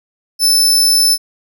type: tone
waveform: sawtooth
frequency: 5274 Hz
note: E8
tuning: in tune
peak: -6 dBFS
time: 0.39-1.18 s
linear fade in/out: 50 ms
effects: none